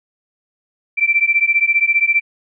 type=beating tone pair; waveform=sine; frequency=2335 / 2350 Hz; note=D7 / D7; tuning=-11 / +1 cents; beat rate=15 Hz; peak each=-15 dBFS; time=0.97-2.21 s; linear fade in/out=20 ms; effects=none